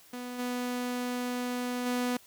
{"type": "tone with level steps", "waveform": "sawtooth", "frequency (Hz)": 246.9, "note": "B3", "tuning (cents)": 0, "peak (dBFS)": [-33, -27, -24], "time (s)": [0.13, 2.17], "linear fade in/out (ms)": 5, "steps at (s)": [0.38, 1.85], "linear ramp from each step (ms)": 20, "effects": ["white hiss -57 dBFS RMS until 2.26 s"]}